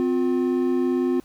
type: tone pair together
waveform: triangle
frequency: 257.5 / 355.5 Hz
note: C4 / F4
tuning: -28 / +31 cents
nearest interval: tritone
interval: 559 cents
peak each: -20 dBFS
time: 0-1.2 s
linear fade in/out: 0 ms
effects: pink hiss -56 dBFS RMS until 1.24 s